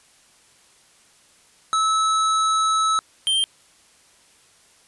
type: tone pair in turn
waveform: square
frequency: 1300 / 3153 Hz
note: E6 / G7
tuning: -24 / +9 cents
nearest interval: octave + minor third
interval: 1533 cents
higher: second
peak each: -18 dBFS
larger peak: neither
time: 1.73-2.99 / 3.27-3.44 s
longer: first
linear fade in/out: 0 ms
effects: white hiss -55 dBFS RMS until 4.87 s + resampled to 24000 Hz